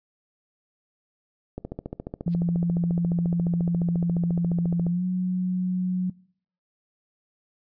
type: click train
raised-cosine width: 2 ms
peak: -19 dBFS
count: 48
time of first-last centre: 1.58-4.867 s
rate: 14.3 Hz
type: tone with pitch glide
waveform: sine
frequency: 171.5 to 182.75 Hz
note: F3 to F#3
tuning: -31 to -21 cents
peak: -22 dBFS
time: 2.26-6.1 s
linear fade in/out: 5 ms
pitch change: +110 cents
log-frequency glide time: 4.88-5.05 s
type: noise with exponential growth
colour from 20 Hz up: violet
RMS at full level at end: -33 dBFS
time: 2.27-2.34 s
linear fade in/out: 1 ms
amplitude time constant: 15 ms
effects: noise-tail reverb RT60 0.6 s tail -23 dB re dry + resampled to 11025 Hz